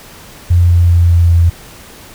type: tone with pitch steps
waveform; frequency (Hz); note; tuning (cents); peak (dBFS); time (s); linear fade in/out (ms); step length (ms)
sine; 87.31 / 86.71 / 86.11 / 85.51 / 84.92; F2 / F2 / F2 / F2 / F2; 0 / -12 / -24 / -36 / -48; -5; 0.5-1.5; 10; 200
effects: pink hiss -36 dBFS RMS until 2.14 s